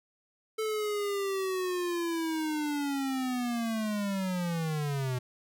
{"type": "linear sweep", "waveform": "square", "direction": "down", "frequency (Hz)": [440, 123.47], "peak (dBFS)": -30, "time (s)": [0.58, 5.19], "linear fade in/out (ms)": 10, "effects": []}